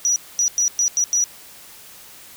sine tone bursts at uneven times, 5840 Hz, F#8, 24 cents flat, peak -15 dBFS, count 6, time 0.05-0.16 / 0.39-0.48 / 0.58-0.68 / 0.79-0.88 / 0.97-1.04 / 1.13-1.24 s, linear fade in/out 0 ms, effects white hiss -43 dBFS RMS until 2.36 s

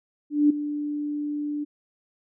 sine tone with ADSR envelope, 294.5 Hz, D4, 5 cents sharp, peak -13 dBFS, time 0.3-1.65 s, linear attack 200 ms, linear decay 7 ms, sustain -13 dB, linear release 20 ms, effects none

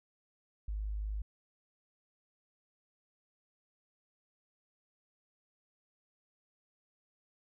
sine tone, 51.91 Hz, G#1, in tune, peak -34 dBFS, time 0.68-1.22 s, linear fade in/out 5 ms, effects none

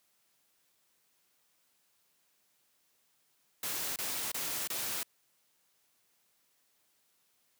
white noise bursts, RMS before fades -36 dBFS, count 4, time 3.63-5.031 s, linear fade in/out 2 ms, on 330 ms, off 27 ms, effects white hiss -73 dBFS RMS until 7.59 s + high-pass 100 Hz 12 dB/octave

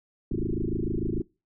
sine tone with frequency modulation, 178.2 Hz, F3, 35 cents sharp, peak -25 dBFS, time 0.31-1.22 s, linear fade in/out 5 ms, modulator 26.7 Hz, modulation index 7.5, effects noise-tail reverb RT60 0.3 s tail -24 dB re dry

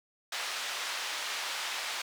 white band-pass noise, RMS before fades -36 dBFS, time 0.32-2.02 s, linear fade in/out 5 ms, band 790 to 4200 Hz, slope 12 dB/octave, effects none

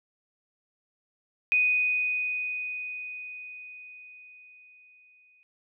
sine tone with exponential decay, 2489 Hz, D#7, in tune, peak -19 dBFS, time 1.52-5.43 s, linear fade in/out 0 ms, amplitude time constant 850 ms, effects none

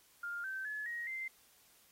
sine tone with pitch steps, 1405 / 1550 / 1709.9 / 1886.3 / 2081 Hz, F6 / G6 / A6 / A#6 / C7, +10 / -20 / -50 / +20 / -10 cents, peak -38 dBFS, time 0.23-1.28 s, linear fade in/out 5 ms, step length 210 ms, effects white hiss -66 dBFS RMS until 1.91 s + AAC 48 kbps

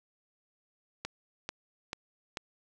click train, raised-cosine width 0.2 ms, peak -18 dBFS, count 4, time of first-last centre 1.05-2.372 s, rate 2.27 Hz, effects none

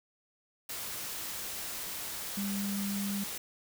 sine tone in noise, 200 Hz, G3, 35 cents sharp, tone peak -32 dBFS, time 2.37-3.24 s, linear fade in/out 5 ms, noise white, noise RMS -39 dBFS, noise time 0.69-3.38 s, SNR +4 dB, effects none

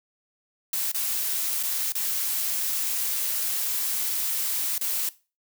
blue noise with dropouts, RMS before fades -27 dBFS, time 0.73-5.09 s, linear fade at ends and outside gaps 2 ms, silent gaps 0.917-0.945 / 1.629-1.634 / 1.922-1.952 / 4.78-4.811 s, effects noise-tail reverb RT60 0.3 s tail -18 dB re dry

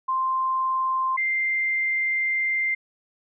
sine tone pair in turn, 1046.5 / 2093 Hz, C6 / C7, 0 / 0 cents, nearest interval octave, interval 1200 cents, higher second, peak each -21 dBFS, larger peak neither, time 0.08-1.17 / 1.17-2.75 s, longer second, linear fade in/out 10 ms, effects none

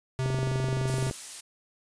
square tone, 130.81 Hz, C3, in tune, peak -27 dBFS, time 0.19-1.1 s, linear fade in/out 0 ms
click train, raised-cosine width 2 ms, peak -20 dBFS, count 21, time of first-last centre 0.26-1.111 s, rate 23.5 Hz
blue noise, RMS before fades -37 dBFS, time 0.87-1.41 s, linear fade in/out 10 ms
effects resampled to 22050 Hz

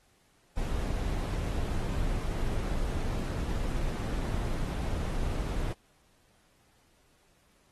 brown noise, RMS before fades -31 dBFS, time 0.57-5.73 s, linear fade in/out 5 ms, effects pink hiss -67 dBFS RMS until 7.71 s + AAC 32 kbps

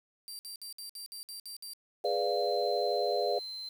sawtooth tone bursts, 4699 Hz, D8, in tune, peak -38 dBFS, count 9, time 0.28-1.734 s, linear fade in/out 0 ms, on 110 ms, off 58 ms
sine chord, G# diminished seventh, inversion none, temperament equal, 415.3 / 493.9 / 587.3 / 698.5 Hz, G#4 / B4 / D5 / F5, 0 / 0 / 0 / 0 cents, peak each -33 dBFS, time 2.04-3.39 s, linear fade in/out 5 ms
sine tone, 4100 Hz, C8, 36 cents flat, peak -38 dBFS, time 2.05-3.69 s, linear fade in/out 5 ms
effects 9-bit

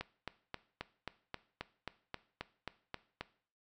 click train, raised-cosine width 0.3 ms, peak -23 dBFS, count 13, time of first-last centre 0.01-3.21 s, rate 3.75 Hz, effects noise-tail reverb RT60 0.5 s tail -17 dB re dry

